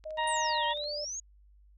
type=click train; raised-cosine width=0.2 ms; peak=-38 dBFS; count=13; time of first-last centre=0.04-0.84 s; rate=15 Hz
type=tone with pitch glide; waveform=sine; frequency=622.3 to 590.4 Hz; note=D#5 to D5; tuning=0 to +9 cents; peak=-36 dBFS; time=0.05-1.05 s; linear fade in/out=10 ms; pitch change=-91 cents; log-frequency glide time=0.43-0.68 s
type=harmonic tone; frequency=938 Hz; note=A#5; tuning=11 cents sharp; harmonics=1 / 2 / 3 / 4; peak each=-29 / -35 / -39 / -41 dBFS; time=0.17-0.74 s; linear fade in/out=20 ms
type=exponential two-way sweep; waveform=sine; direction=down then up; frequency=9440 to 3103 to 6780 Hz; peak=-35 dBFS; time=0.27-1.2 s; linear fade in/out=5 ms; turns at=0.65 s
effects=added 50 Hz sine -56 dBFS peak until 1.77 s